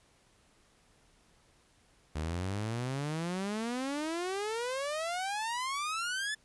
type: exponential sweep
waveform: sawtooth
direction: up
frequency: 74.5 to 1760 Hz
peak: -29 dBFS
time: 2.15-6.35 s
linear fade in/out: 10 ms
effects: pink hiss -66 dBFS RMS until 6.44 s + resampled to 24000 Hz